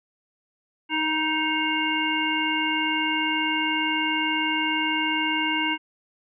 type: harmonic tone with a mistuned harmonic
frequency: 311.1 Hz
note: D#4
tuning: in tune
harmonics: 1 / 3 / 5 / 7 / 9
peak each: -28 / -28 / -31 / -28 / -27 dBFS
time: 0.89-5.78 s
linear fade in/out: 50 ms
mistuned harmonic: 3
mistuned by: +27 cents
effects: none